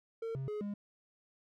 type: tone with pitch steps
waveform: triangle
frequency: 454 / 134.3 / 420.8 / 204 Hz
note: A#4 / C3 / G#4 / G#3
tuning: -46 / +46 / +23 / -31 cents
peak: -34 dBFS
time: 0.22-0.74 s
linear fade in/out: 5 ms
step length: 130 ms
effects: none